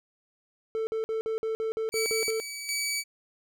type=tone bursts; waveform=triangle; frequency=443.8 Hz; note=A4; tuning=15 cents sharp; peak=-25 dBFS; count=10; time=0.75-2.4 s; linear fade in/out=0 ms; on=120 ms; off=50 ms
type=tone with tremolo; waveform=15% pulse; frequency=2282 Hz; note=C#7; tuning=50 cents sharp; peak=-21 dBFS; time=1.92-3.04 s; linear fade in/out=50 ms; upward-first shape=square; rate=1.3 Hz; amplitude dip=60%
effects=none